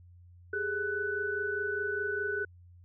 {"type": "tone cluster", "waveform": "sine", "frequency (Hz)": [399.5, 424.4, 1493], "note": ["G4", "G#4", "F#6"], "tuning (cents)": [33, 38, 15], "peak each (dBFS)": [-36, -37, -32], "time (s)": [0.53, 2.45], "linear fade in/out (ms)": 5, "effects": ["added 88 Hz sine -52 dBFS peak until 2.84 s"]}